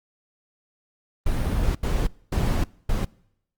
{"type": "noise bursts at uneven times", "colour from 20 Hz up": "brown", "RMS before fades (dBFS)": -22, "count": 4, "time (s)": [[1.26, 1.75], [1.83, 2.07], [2.32, 2.64], [2.89, 3.05]], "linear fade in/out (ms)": 5, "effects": ["noise-tail reverb RT60 0.8 s tail -25 dB re dry", "Opus 32 kbps"]}